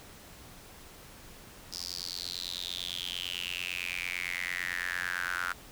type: tone with high-pass filter sweep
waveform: sawtooth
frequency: 88.9 Hz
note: F2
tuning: 31 cents sharp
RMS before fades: -36 dBFS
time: 1.72-5.53 s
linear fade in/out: 10 ms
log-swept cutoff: 5100 to 1400 Hz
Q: 7.5
effects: pink hiss -51 dBFS RMS until 5.71 s